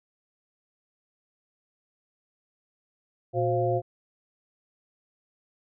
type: tone cluster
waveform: sine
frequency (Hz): 116.8 / 363.8 / 527 / 692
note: A#2 / F#4 / C5 / F5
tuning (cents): +4 / -29 / +12 / -16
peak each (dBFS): -28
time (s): 3.33-3.82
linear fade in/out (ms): 50
effects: none